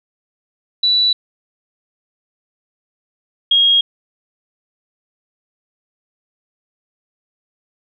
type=tone pair in turn; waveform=sine; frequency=3951 / 3269 Hz; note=B7 / G#7; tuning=0 / -28 cents; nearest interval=minor third; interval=328 cents; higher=first; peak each=-11 / -9 dBFS; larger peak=second; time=0.83-1.13 / 3.51-3.81 s; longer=neither; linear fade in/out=5 ms; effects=none